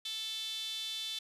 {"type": "tone with high-pass filter", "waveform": "sawtooth", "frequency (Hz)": 440, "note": "A4", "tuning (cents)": 0, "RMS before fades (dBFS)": -39, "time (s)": [0.05, 1.19], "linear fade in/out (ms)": 5, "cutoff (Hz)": 3500, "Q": 7.1, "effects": ["resampled to 32000 Hz"]}